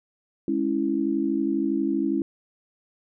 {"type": "chord", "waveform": "sine", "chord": "C# minor", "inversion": "second", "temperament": "equal", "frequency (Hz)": [207.7, 277.2, 329.6], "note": ["G#3", "C#4", "E4"], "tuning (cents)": [0, 0, 0], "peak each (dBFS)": [-29, -25, -25], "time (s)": [0.48, 2.22], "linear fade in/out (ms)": 2, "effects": []}